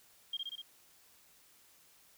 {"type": "tone with echo", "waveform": "sine", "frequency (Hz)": 3214, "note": "G7", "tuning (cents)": 43, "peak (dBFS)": -34, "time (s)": [0.33, 0.37], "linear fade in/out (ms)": 5, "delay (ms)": 62, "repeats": 4, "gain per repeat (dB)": -2, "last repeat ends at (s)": 0.618, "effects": ["white hiss -64 dBFS RMS until 2.17 s"]}